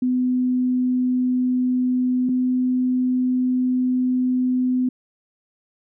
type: tone pair in turn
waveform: sine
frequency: 251.9 / 253.1 Hz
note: B3 / B3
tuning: +34 / +43 cents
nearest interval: unison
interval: 9 cents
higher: second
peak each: -17 / -17 dBFS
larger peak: neither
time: 0.02-2.29 / 2.29-4.89 s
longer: second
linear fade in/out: 5 ms
effects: none